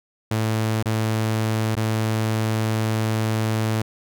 sawtooth tone with dropouts, 110 Hz, A2, in tune, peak -16 dBFS, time 0.31-3.82 s, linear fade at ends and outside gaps 5 ms, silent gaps 0.827-0.857 / 1.753-1.767 s, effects none

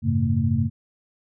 sine tone cluster, 92.8 / 106.5 / 134.7 / 226.9 Hz, F#2 / G#2 / C#3 / A#3, +6 / +44 / -49 / -47 cents, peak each -24 dBFS, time 0.02-0.7 s, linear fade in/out 50 ms, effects none

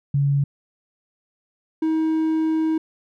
sine / triangle tone pair in turn, 140.9 / 317.9 Hz, C#3 / D#4, +29 / +37 cents, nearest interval octave + major second, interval 1408 cents, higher second, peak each -16 dBFS, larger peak neither, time 0.14-0.44 / 1.82-2.78 s, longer second, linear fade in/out 5 ms, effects none

